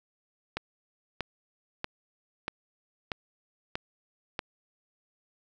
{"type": "click train", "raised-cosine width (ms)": 0.3, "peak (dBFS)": -15, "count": 7, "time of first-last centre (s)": [0.57, 4.392], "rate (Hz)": 1.57, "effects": []}